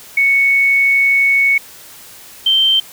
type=tone pair in turn; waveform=sine; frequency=2217 / 3126 Hz; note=C#7 / G7; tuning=0 / -6 cents; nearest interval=tritone; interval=594 cents; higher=second; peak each=-9 dBFS; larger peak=neither; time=0.17-1.58 / 2.46-2.8 s; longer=first; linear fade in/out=5 ms; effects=white hiss -38 dBFS RMS until 2.92 s